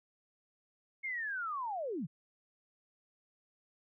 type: linear sweep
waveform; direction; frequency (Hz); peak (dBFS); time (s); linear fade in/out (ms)
sine; down; 2180 to 126.6; -35; 1.03-2.07; 20
effects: none